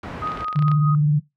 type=low-pass noise; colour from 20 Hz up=pink; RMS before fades=-32 dBFS; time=0.03-0.44 s; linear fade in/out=2 ms; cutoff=1800 Hz; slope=12 dB/octave
type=tone with tremolo; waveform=sine; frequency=1249 Hz; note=D#6; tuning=6 cents sharp; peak=-22 dBFS; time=0.22-0.95 s; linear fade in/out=2 ms; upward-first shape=triangle; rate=4.8 Hz; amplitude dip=75%
type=clicks; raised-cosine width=0.3 ms; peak=-19 dBFS; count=12; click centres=0.274 / 0.319 / 0.374 / 0.408 / 0.445 / 0.483 / 0.528 / 0.559 / 0.591 / 0.624 / 0.682 / 0.716 s
type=tone with vibrato; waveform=sine; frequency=149 Hz; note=D3; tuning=25 cents sharp; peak=-14 dBFS; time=0.55-1.2 s; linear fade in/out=20 ms; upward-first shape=sine; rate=19 Hz; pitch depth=55 cents each way
effects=noise-tail reverb RT60 0.2 s tail -21 dB re dry + high-pass 60 Hz 12 dB/octave